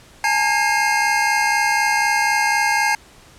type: tone cluster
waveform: square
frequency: 835 / 899 / 1631 / 2125 Hz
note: G#5 / A5 / G#6 / C7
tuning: +9 / +37 / -32 / +26 cents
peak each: -22 dBFS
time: 0.24-2.95 s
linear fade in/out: 2 ms
effects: pink hiss -47 dBFS RMS until 3.38 s + low-pass 10000 Hz 12 dB/octave